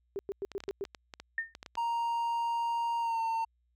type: tone bursts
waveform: sine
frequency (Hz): 394.9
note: G4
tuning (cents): +13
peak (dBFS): -32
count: 6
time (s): 0.16-0.84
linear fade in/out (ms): 0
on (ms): 30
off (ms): 100
type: clicks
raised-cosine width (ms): 0.2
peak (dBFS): -26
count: 12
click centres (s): 0.517 / 0.604 / 0.638 / 0.69 / 0.852 / 0.948 / 1.138 / 1.2 / 1.551 / 1.629 / 1.662 / 1.754
type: tone with exponential decay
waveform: sine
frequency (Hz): 1820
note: A#6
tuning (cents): -42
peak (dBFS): -26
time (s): 1.38-1.54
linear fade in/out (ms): 2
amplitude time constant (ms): 33
type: tone with pitch glide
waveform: triangle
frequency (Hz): 933 to 906.4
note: A#5 to A#5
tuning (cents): +1 to -49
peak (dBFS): -27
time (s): 1.77-3.45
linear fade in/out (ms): 10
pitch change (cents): -50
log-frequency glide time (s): 3-3.2
effects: added 60 Hz sine -70 dBFS peak until 3.75 s